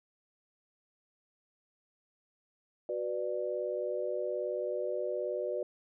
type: chord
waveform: sine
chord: B minor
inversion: second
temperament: just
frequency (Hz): 370.4 / 493.9 / 592.7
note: F#4 / B4 / D5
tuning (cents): +2 / 0 / +16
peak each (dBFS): -37 / -36 / -35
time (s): 2.89-5.63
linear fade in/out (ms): 2
effects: none